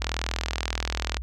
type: click train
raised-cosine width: 0.2 ms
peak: -9 dBFS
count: 48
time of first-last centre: 0.02-1.169 s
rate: 40.9 Hz
effects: added 60 Hz sine -30 dBFS peak until 1.22 s